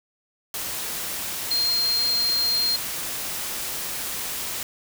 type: tone in noise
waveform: sine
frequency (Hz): 4200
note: C8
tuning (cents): +6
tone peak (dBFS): -20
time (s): 1.51-2.76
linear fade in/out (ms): 2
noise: white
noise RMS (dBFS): -30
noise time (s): 0.54-4.63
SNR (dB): +7
effects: none